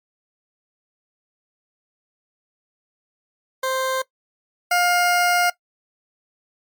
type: tone pair in turn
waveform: 20% pulse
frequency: 523.3 / 708.1 Hz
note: C5 / F5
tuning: 0 / +24 cents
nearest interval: perfect fourth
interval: 524 cents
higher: second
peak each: -16 / -11 dBFS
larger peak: second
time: 3.63-4.02 / 4.71-5.5 s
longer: second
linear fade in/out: 5 ms
effects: noise-tail reverb RT60 0.1 s tail -19 dB re dry + MP3 96 kbps